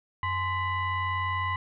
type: tone with frequency modulation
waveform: sine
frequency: 1038 Hz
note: C6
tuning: 14 cents flat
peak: -26 dBFS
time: 0.23-1.56 s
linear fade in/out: 2 ms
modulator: 946 Hz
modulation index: 1.1
effects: none